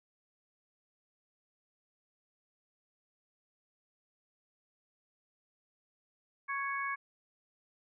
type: harmonic tone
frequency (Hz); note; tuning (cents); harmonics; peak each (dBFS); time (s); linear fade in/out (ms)
554.4; C#5; 0; 2 / 3 / 4; -36 / -38 / -39; 6.48-6.96; 20
effects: none